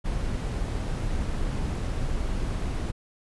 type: noise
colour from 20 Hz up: brown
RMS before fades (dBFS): -28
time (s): 0.04-2.92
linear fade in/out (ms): 20
effects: resampled to 24000 Hz